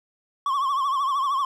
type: tone with vibrato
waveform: triangle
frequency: 1098 Hz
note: C#6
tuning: 17 cents flat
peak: -19 dBFS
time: 0.46-1.45 s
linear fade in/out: 2 ms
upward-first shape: triangle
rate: 13 Hz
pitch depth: 110 cents each way
effects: none